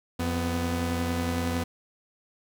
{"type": "tone pair together", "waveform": "sawtooth", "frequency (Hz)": [86.8, 249.5], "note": ["F2", "B3"], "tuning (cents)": [-10, 18], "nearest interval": "octave + tritone", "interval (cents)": 1828, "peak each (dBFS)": -25, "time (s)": [0.19, 1.64], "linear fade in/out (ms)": 10, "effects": []}